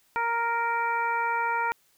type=harmonic tone; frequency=466 Hz; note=A#4; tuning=1 cent flat; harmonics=1 / 2 / 3 / 4 / 5; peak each=-37 / -26 / -30 / -36 / -35 dBFS; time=0.16-1.72 s; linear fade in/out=0 ms; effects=white hiss -65 dBFS RMS until 1.97 s